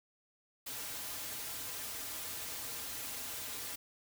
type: noise with comb filter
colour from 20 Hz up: white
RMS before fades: -42 dBFS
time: 0.66-3.76 s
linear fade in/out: 10 ms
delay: 5.4 ms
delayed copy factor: -0.6
effects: none